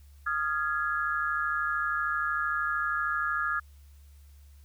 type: tone cluster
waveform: sine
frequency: 1235 / 1388 / 1671 Hz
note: D#6 / F6 / G#6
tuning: -13 / -11 / +10 cents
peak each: -31 dBFS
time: 0.26-3.6 s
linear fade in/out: 10 ms
effects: added 71 Hz sine -50 dBFS peak until 4.64 s + white hiss -66 dBFS RMS until 4.64 s